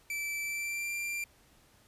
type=tone with pitch glide; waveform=45% pulse; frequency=2323 to 2370 Hz; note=D7 to D7; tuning=-20 to +15 cents; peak=-33 dBFS; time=0.1-1.24 s; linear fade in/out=2 ms; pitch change=+35 cents; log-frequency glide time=0.43-0.93 s; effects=pink hiss -63 dBFS RMS until 1.87 s + resampled to 32000 Hz